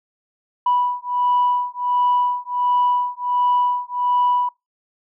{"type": "beating tone pair", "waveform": "sine", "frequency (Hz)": [983, 984.4], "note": ["B5", "B5"], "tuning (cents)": [-8, -6], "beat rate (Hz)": 1.4, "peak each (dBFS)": -19, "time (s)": [0.66, 4.49], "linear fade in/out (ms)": 5, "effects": ["noise-tail reverb RT60 0.2 s tail -23 dB re dry", "tanh soft clip ceiling -10 dBFS"]}